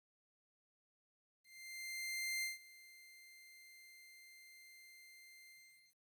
sawtooth tone with ADSR envelope, 2093 Hz, C7, in tune, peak -34 dBFS, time 1.43-6 s, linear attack 1000 ms, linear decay 150 ms, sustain -21 dB, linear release 490 ms, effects 12-bit

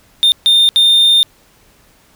triangle tone bursts at uneven times, 3626 Hz, A#7, 49 cents flat, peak -5 dBFS, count 3, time 0.23-0.32 / 0.46-0.69 / 0.76-1.23 s, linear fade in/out 0 ms, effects pink hiss -50 dBFS RMS until 2.15 s

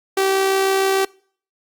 sawtooth tone with amplitude modulation, 386.4 Hz, G4, 25 cents flat, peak -10 dBFS, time 0.17-1.05 s, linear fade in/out 5 ms, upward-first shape sine, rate 66.5 Hz, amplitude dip 30%, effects noise-tail reverb RT60 0.5 s tail -24 dB re dry + Opus 48 kbps

